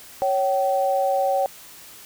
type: tone pair together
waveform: sine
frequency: 553.8 / 767 Hz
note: C#5 / G5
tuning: -2 / -38 cents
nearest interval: tritone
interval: 564 cents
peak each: -21 dBFS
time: 0.22-1.46 s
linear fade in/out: 0 ms
effects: white hiss -44 dBFS RMS until 2.05 s